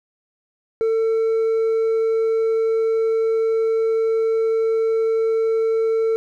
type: tone with hard clipping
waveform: sine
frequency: 448.2 Hz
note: A4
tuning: 32 cents sharp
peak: -17 dBFS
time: 0.81-6.16 s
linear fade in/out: 0 ms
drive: 2 dB
effects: none